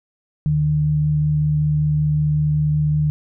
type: tone pair together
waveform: sine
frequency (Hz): 75.7 / 150.88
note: D#2 / D3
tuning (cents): -47 / +47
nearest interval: octave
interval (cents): 1194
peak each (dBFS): -27 / -15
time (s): 0.46-3.1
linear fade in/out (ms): 0
effects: none